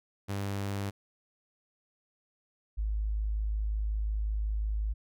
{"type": "tone pair in turn", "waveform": ["sawtooth", "sine"], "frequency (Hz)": [99.6, 52.76], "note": ["G2", "G#1"], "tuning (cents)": [28, 28], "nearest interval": "major seventh", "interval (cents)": 1100, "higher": "first", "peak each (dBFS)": -28, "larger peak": "neither", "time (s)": [[0.28, 0.91], [2.77, 4.94]], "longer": "second", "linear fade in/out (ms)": 20, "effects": []}